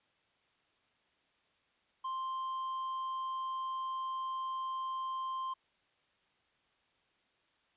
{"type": "tone with tanh clipping", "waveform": "sine", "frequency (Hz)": 1050, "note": "C6", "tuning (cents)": 6, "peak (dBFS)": -36, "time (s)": [2.04, 5.54], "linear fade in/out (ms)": 10, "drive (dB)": 4, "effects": ["white hiss -73 dBFS RMS until 7.76 s", "resampled to 8000 Hz"]}